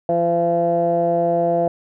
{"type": "tone with low-pass filter", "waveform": "15% pulse", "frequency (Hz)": 170.5, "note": "F3", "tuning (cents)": -41, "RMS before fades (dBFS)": -18, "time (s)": [0.09, 1.68], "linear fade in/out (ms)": 2, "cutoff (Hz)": 630, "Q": 9.9, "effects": []}